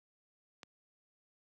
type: click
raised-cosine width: 0.2 ms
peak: -29 dBFS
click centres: 0.632 s
effects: high-pass 150 Hz 12 dB/octave